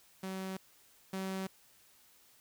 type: tone pair in turn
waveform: sawtooth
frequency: 189.6 / 190.56 Hz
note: F#3 / G3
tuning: +43 / -49 cents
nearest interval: unison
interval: 8 cents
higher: second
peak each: -34 / -32 dBFS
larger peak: second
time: 0.23-0.57 / 1.13-1.47 s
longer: neither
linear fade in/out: 5 ms
effects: white hiss -64 dBFS RMS until 2.4 s

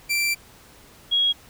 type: tone pair in turn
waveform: sawtooth / sine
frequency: 2349 / 3301 Hz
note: D7 / G#7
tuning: 0 / -11 cents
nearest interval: tritone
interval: 589 cents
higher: second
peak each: -17 dBFS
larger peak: neither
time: 0.09-0.35 / 1.11-1.33 s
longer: first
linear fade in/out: 20 ms
effects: pink hiss -50 dBFS RMS until 1.49 s

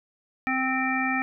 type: harmonic tone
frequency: 261.1 Hz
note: C4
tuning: 3 cents flat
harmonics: 1 / 3 / 5 / 7 / 9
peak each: -28 / -30 / -32 / -29 / -29 dBFS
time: 0.47-1.22 s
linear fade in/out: 0 ms
effects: none

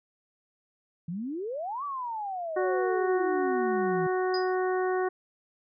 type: exponential two-way sweep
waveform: sine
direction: up then down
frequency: 159.5 to 1174.7 to 159.5 Hz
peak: -31 dBFS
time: 1.08-4.07 s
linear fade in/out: 5 ms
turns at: 1.84 s
type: harmonic tone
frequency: 370 Hz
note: F#4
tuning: in tune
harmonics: 1 / 2 / 3 / 4 / 5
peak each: -26 / -32 / -36 / -38 / -40 dBFS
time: 2.56-5.09 s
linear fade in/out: 10 ms
type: tone with exponential decay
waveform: sine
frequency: 4955 Hz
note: D#8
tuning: 8 cents flat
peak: -30 dBFS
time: 4.34-4.55 s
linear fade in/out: 2 ms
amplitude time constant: 45 ms
effects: none

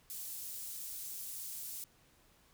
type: high-pass noise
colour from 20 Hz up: pink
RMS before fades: -44 dBFS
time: 0.1-1.84 s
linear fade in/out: 0 ms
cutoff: 9100 Hz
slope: 12 dB/octave
effects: pink hiss -67 dBFS RMS until 2.53 s

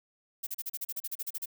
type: noise bursts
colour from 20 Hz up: violet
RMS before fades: -35 dBFS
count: 14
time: 0.43-1.458 s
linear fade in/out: 10 ms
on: 40 ms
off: 36 ms
effects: none

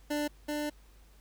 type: tone pair in turn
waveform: 25% pulse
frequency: 295.6 / 297.2 Hz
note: D4 / D4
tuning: +11 / +21 cents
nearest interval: unison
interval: 10 cents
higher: second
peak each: -26 / -28 dBFS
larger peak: first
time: 0.1-0.28 / 0.48-0.7 s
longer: second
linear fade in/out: 10 ms
effects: added 50 Hz sine -55 dBFS peak until 1.2 s + pink hiss -64 dBFS RMS until 1.2 s

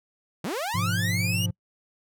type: linear sweep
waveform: sawtooth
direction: up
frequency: 138.59 to 2960 Hz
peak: -24 dBFS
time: 0.44-1.46 s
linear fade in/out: 5 ms
type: chord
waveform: triangle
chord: F diminished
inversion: first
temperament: equal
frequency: 103.83 / 123.47 / 174.61 Hz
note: Ab2 / Cb3 / F3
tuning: 0 / 0 / 0 cents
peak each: -25 / -31 / -27 dBFS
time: 0.74-1.51 s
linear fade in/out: 10 ms
effects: noise-tail reverb RT60 0.1 s tail -26 dB re dry

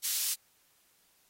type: high-pass noise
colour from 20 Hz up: pink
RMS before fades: -32 dBFS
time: 0.03-0.35 s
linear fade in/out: 20 ms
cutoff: 4900 Hz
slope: 12 dB/octave
effects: white hiss -68 dBFS RMS until 1.29 s + AAC 48 kbps

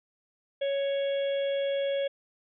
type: harmonic tone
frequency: 555 Hz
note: C#5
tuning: 2 cents sharp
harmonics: 1 / 3 / 4 / 5 / 6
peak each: -26 / -44 / -45 / -48 / -41 dBFS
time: 0.61-2.08 s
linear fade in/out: 10 ms
effects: none

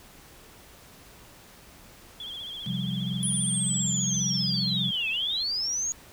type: tone with vibrato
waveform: sine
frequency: 3303 Hz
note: G#7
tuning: 10 cents flat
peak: -35 dBFS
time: 2.2-5.43 s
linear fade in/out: 2 ms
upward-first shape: sine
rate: 15 Hz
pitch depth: 75 cents each way
type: clicks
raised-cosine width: 0.2 ms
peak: -31 dBFS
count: 2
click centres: 2.66 / 2.664 s
type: chord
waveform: sine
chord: C suspended fourth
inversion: none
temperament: just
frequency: 130.81 / 174.42 / 196.22 Hz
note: C3 / F3 / G3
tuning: 0 / -2 / +2 cents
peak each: -32 dBFS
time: 2.66-4.91 s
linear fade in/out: 10 ms
type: linear two-way sweep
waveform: sine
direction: down then up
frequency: 9900 to 2510 to 6760 Hz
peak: -26 dBFS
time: 3.23-5.92 s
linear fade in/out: 0 ms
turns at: 5.09 s
effects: pink hiss -51 dBFS RMS until 6.12 s

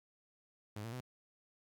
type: tone with pitch steps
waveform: sawtooth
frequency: 104.8 / 114.95 / 126.08 Hz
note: G#2 / A#2 / B2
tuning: +16 / -24 / +36 cents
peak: -38 dBFS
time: 0.76-1.006 s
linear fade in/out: 5 ms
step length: 82 ms
effects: 12-bit

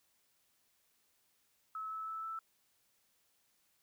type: tone with pitch steps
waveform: sine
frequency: 1296 / 1304.3 / 1312.6 / 1320.9 Hz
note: E6 / E6 / E6 / E6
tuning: -30 / -19 / -8 / +3 cents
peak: -39 dBFS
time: 1.75-2.39 s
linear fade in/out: 2 ms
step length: 160 ms
effects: white hiss -75 dBFS RMS until 3.82 s

